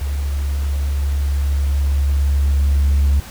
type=tone with level ramp; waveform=sine; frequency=70.3 Hz; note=C#2; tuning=25 cents sharp; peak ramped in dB=-18 to -9 dBFS; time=0.01-3.2 s; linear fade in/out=5 ms; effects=tanh soft clip ceiling -9 dBFS + pink hiss -37 dBFS RMS until 3.3 s